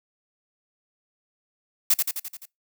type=noise with echo; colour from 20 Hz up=blue; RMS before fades=-18 dBFS; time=1.9-1.94 s; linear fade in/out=5 ms; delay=86 ms; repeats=6; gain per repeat=-4 dB; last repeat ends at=2.456 s; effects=noise-tail reverb RT60 0.2 s tail -25 dB re dry